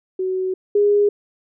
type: tone pair in turn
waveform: sine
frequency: 373.8 / 410.5 Hz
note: F#4 / G#4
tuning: +18 / -20 cents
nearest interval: major second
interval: 162 cents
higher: second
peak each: -19 / -12 dBFS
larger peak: second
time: 0.19-0.54 / 0.75-1.09 s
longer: first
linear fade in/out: 5 ms
effects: none